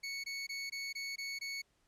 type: tone bursts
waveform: 25% pulse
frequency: 2217 Hz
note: C#7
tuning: in tune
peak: -35 dBFS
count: 7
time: 0.03-1.62 s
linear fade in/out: 10 ms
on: 210 ms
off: 20 ms
effects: pink hiss -75 dBFS RMS until 1.87 s + low-pass 10000 Hz 12 dB/octave